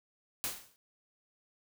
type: noise with exponential decay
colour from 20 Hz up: white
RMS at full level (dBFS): -32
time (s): 0.44-0.76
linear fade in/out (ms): 0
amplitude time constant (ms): 68
effects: none